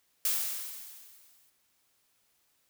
blue noise with exponential decay, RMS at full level -27 dBFS, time 0.25-1.5 s, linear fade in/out 2 ms, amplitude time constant 270 ms, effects white hiss -72 dBFS RMS until 2.69 s

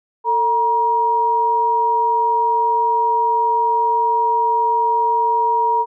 sine tone pair together, 448.7 / 949.6 Hz, A4 / A#5, +34 / +32 cents, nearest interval octave + minor second, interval 1298 cents, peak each -23 / -14 dBFS, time 0.24-5.86 s, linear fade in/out 50 ms, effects none

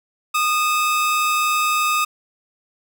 45% pulse tone pair together, 1229.4 / 2602 Hz, D#6 / E7, -21 / -23 cents, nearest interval octave + minor second, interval 1298 cents, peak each -18 / -23 dBFS, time 0.34-2.05 s, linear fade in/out 10 ms, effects none

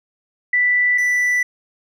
sine / triangle tone pair in turn, 1975.5 / 1975.5 Hz, B6 / B6, 0 / 0 cents, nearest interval unison, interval 0 cents, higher neither, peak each -13 dBFS, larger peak neither, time 0.53-0.98 / 0.98-1.43 s, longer neither, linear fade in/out 5 ms, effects none

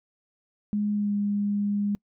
sine tone with pitch glide, 207.7 to 204.1 Hz, G#3 to G#3, 0 to -30 cents, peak -23 dBFS, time 0.73-1.95 s, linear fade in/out 0 ms, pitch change -30 cents, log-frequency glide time 0.93-1.13 s, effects noise-tail reverb RT60 0.1 s tail -26 dB re dry

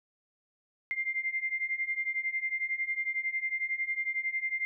sine beating tone pair, 2093 / 2104 Hz, C7 / C7, 0 / +9 cents, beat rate 11 Hz, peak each -34 / -32 dBFS, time 0.91-4.65 s, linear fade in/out 0 ms, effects none

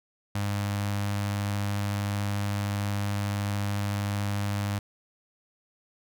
sawtooth tone with notch filter, 101.5 Hz, G#2, 39 cents flat, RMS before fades -29 dBFS, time 0.35-4.79 s, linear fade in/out 5 ms, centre 390 Hz, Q 1.4, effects none

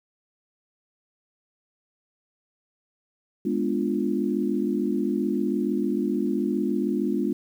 sine chord, G# diminished seventh, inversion none, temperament equal, 207.7 / 246.9 / 293.7 / 349.2 Hz, G#3 / B3 / D4 / F4, 0 / 0 / 0 / 0 cents, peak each -27 / -28 / -28 / -28 dBFS, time 3.45-7.33 s, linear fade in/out 5 ms, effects 9-bit

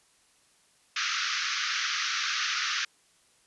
pink band-pass noise, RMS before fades -30 dBFS, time 0.96-2.85 s, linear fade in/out 5 ms, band 1200 to 6300 Hz, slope 96 dB/octave, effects white hiss -64 dBFS RMS until 3.46 s + resampled to 24000 Hz

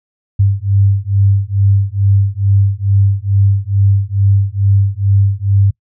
sine beating tone pair, 98 / 100.3 Hz, G2 / G2, 0 / +40 cents, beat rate 2.3 Hz, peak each -12 dBFS, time 0.39-5.71 s, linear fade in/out 10 ms, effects noise-tail reverb RT60 0.1 s tail -24 dB re dry

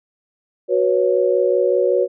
sine chord, F# suspended fourth, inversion none, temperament equal with one note detuned, 370 / 489.1 / 554.4 Hz, F#4 / B4 / C#5, 0 / -17 / 0 cents, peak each -18 dBFS, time 0.68-2.08 s, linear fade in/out 50 ms, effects none

